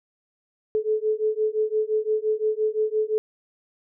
sine beating tone pair, 429.1 / 434.9 Hz, A4 / A4, -43 / -20 cents, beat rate 5.8 Hz, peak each -24 dBFS, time 0.75-3.18 s, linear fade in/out 0 ms, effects none

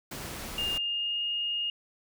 pink noise, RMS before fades -39 dBFS, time 0.11-0.78 s, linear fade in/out 5 ms
sine tone with pitch glide, 2820 to 2845 Hz, F7 to F7, +16 to +31 cents, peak -28 dBFS, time 0.58-1.7 s, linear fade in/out 2 ms, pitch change +15 cents, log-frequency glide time 0.77-1.21 s
effects none

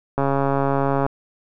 click train, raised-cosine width 1 ms, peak -7 dBFS, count 123, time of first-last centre 0.18-1.064 s, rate 138 Hz, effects none

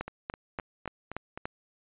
two click trains, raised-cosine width 0.5 ms, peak -18 / -23 dBFS, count 6 / 6, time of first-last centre 0.01-1.455 / 0.08-1.375 s, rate 3.46 / 3.86 Hz, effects resampled to 8000 Hz

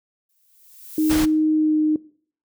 violet noise with exponential growth, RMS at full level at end -29 dBFS, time 0.29-1.12 s, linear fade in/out 5 ms, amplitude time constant 180 ms
sine tone with pitch glide, 310.7 to 307.7 Hz, D#4 to D#4, -2 to -19 cents, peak -16 dBFS, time 0.98-1.96 s, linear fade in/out 2 ms, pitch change -17 cents, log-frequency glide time 1.52-1.76 s
pink noise, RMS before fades -25 dBFS, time 1.09-1.26 s, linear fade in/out 20 ms
effects noise-tail reverb RT60 0.5 s tail -20 dB re dry

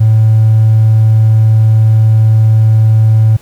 triangle tone with hard clipping, 110 Hz, A2, in tune, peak -4 dBFS, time 0-3.37 s, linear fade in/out 10 ms, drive 3 dB, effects pink hiss -42 dBFS RMS until 3.41 s

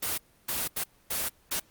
white noise bursts at uneven times, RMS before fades -30 dBFS, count 5, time 0.02-0.18 / 0.48-0.68 / 0.76-0.84 / 1.1-1.29 / 1.51-1.6 s, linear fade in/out 10 ms, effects pink hiss -62 dBFS RMS until 1.7 s + Opus 24 kbps

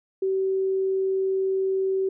sine tone, 382.8 Hz, G4, 41 cents flat, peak -21 dBFS, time 0.22-2.09 s, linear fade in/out 5 ms, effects none

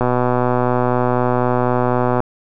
click train, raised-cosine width 1 ms, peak -3 dBFS, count 273, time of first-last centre 0.01-2.204 s, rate 124 Hz, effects none

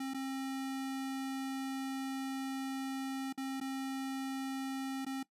square tone with dropouts, 267.5 Hz, C4, 38 cents sharp, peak -37 dBFS, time 0-5.23 s, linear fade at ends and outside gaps 5 ms, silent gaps 0.137-0.144 / 3.327-3.376 / 3.602-3.611 / 5.05-5.064 s, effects noise-tail reverb RT60 0.1 s tail -19 dB re dry + resampled to 32000 Hz

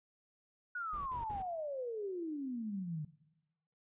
sine exponential sweep, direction down, 1481 to 146.83 Hz, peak -37 dBFS, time 0.75-3.05 s, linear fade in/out 5 ms
brown noise bursts, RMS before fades -48 dBFS, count 3, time 0.93-1.424 s, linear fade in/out 5 ms, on 130 ms, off 52 ms
effects noise-tail reverb RT60 0.9 s tail -17 dB re dry + resampled to 8000 Hz

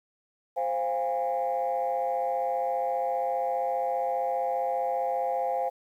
sine chord, F minor, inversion second, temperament equal with one note detuned, 523.3 / 698.5 / 813.5 Hz, C5 / F5 / Ab5, 0 / 0 / -36 cents, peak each -29 dBFS, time 0.56-5.7 s, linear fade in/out 20 ms, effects tanh soft clip ceiling -19 dBFS + 10-bit

